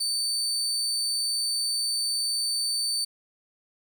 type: tone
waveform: 30% pulse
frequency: 4561 Hz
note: C#8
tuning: 49 cents sharp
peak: -22 dBFS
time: 0-3.05 s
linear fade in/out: 10 ms
effects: 9-bit